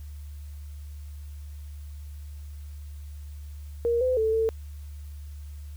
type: tone with pitch steps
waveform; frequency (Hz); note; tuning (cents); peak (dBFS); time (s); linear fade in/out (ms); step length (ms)
sine; 469.7 / 510 / 440.4 / 446.8; A#4 / C5 / A4 / A4; +13 / -44 / +2 / +27; -21; 3.85-4.49; 0; 160
effects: added 73 Hz sine -37 dBFS peak until 5.76 s + white hiss -59 dBFS RMS until 5.76 s